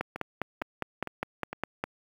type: two click trains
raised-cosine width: 0.5 ms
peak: -20 / -14 dBFS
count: 4 / 10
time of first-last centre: 0.16-1.53 / 0.01-1.839 s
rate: 2.19 / 4.92 Hz
effects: high-pass 100 Hz 12 dB/octave + 8-bit